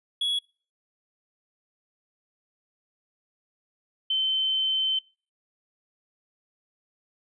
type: tone pair in turn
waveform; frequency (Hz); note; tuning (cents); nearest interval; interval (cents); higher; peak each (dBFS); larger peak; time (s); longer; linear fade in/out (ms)
triangle / sine; 3359 / 3081; G#7 / G7; +19 / -31; minor second; 150; first; -22; neither; 0.21-0.39 / 4.1-4.99; second; 5
effects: noise-tail reverb RT60 0.4 s tail -26 dB re dry + resampled to 24000 Hz